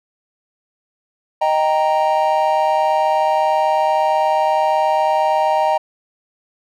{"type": "chord", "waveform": "triangle", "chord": "Eb major", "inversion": "none", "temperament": "equal", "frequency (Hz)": [622.3, 784, 932.3], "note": ["Eb5", "G5", "Bb5"], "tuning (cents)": [0, 0, 0], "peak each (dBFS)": -16, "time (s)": [1.41, 5.78], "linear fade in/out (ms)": 10, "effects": []}